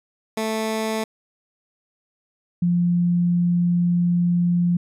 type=tone pair in turn; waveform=15% pulse / sine; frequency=220 / 174.61 Hz; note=A3 / F3; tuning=0 / 0 cents; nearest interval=major third; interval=400 cents; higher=first; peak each=-16 dBFS; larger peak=neither; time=0.37-1.04 / 2.62-4.77 s; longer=second; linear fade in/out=5 ms; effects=resampled to 32000 Hz